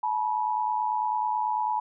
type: tone pair together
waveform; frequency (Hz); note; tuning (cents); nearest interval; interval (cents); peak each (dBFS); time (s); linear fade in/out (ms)
sine; 860.9 / 970; A5 / B5; -38 / -31; major second; 207; -27; 0.03-1.8; 5
effects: none